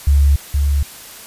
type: tone pair in turn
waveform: sine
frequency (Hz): 70.8 / 71.09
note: C#2 / C#2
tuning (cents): +37 / +44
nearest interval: unison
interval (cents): 7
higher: second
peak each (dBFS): -8 / -12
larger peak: first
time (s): 0.07-0.36 / 0.54-0.83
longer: neither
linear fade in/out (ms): 5
effects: white hiss -36 dBFS RMS until 1.26 s + resampled to 32000 Hz